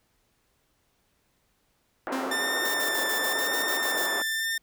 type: band-pass noise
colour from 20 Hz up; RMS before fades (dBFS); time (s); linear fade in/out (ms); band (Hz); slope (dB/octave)
pink; -33; 2.07-4.22; 0; 340 to 1600; 24
type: tone with exponential decay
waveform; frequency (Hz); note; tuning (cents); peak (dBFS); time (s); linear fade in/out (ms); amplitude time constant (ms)
sawtooth; 264.8; C4; +21; -23; 2.12-2.91; 5; 170
type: tone with vibrato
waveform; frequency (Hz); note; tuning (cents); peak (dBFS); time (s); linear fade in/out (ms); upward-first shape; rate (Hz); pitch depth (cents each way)
sawtooth; 1793; A6; +32; -23; 2.31-4.58; 5; sine; 0.95; 18
type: noise bursts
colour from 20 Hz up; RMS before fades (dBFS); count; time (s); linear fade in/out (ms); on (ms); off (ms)
blue; -34; 10; 2.65-4.065; 2; 92; 55
effects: pink hiss -70 dBFS RMS until 4.62 s